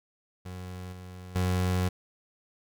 30% pulse tone with level steps, 91.3 Hz, F#2, 23 cents flat, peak -35 / -39 / -22 dBFS, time 0.45-1.89 s, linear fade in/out 10 ms, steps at 0.92 / 1.35 s, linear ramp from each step 10 ms, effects none

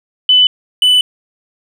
sine / triangle tone pair in turn, 3002 / 2991 Hz, F#7 / F#7, +24 / +18 cents, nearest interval unison, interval 6 cents, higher first, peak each -5 dBFS, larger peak neither, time 0.29-0.47 / 0.82-1.01 s, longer second, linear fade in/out 2 ms, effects none

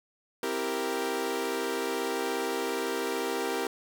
sawtooth chord, C dominant seventh, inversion none, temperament equal, 261.6 / 329.6 / 392 / 466.2 Hz, C4 / E4 / G4 / Bb4, 0 / 0 / 0 / 0 cents, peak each -34 / -33 / -29 / -29 dBFS, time 0.43-3.67 s, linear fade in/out 2 ms, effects none

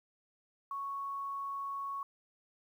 sine tone, 1108.7 Hz, C#6, in tune, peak -36 dBFS, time 0.71-2.03 s, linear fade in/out 2 ms, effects 11-bit

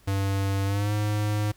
square tone with pitch glide, 98 to 105.03 Hz, G2 to G#2, 0 to +20 cents, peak -24 dBFS, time 0.07-1.52 s, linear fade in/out 10 ms, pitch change +120 cents, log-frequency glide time 0.65-0.93 s, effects added 50 Hz sine -59 dBFS peak until 1.56 s + pink hiss -59 dBFS RMS until 1.56 s

